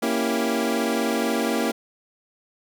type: chord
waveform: 25% pulse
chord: A# diminished seventh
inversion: none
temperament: equal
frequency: 233.1 / 277.2 / 329.6 / 392 Hz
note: A#3 / C#4 / E4 / G4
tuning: 0 / 0 / 0 / 0 cents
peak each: -21 / -24 / -24 / -26 dBFS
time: 0.02-1.72 s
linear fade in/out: 10 ms
effects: none